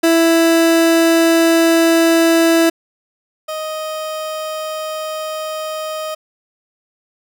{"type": "tone pair in turn", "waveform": "30% pulse", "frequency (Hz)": [330.7, 624.3], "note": ["E4", "D#5"], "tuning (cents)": [6, 6], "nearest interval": "major seventh", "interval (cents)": 1100, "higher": "second", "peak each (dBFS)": [-7, -19], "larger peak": "first", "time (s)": [[0.03, 2.7], [3.48, 6.15]], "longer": "neither", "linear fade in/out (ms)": 10, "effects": []}